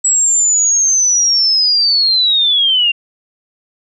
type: linear sweep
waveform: sine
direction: down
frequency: 7800 to 2752 Hz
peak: -9 dBFS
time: 0.04-2.92 s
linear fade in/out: 10 ms
effects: none